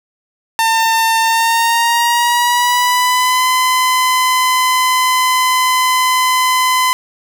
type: tone with pitch glide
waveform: sawtooth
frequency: 902 to 1018.3 Hz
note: A5 to C6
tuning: +43 to -47 cents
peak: -7 dBFS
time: 0.59-6.93 s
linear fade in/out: 0 ms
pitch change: +210 cents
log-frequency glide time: 1.23-3.46 s
effects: none